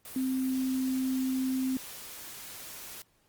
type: tone in noise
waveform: sine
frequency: 260.7 Hz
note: C4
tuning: 6 cents flat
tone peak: -27 dBFS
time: 0.16-1.77 s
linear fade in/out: 2 ms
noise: white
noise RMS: -44 dBFS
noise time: 0.05-3.02 s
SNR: +14 dB
effects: pink hiss -69 dBFS RMS until 3.28 s + Opus 32 kbps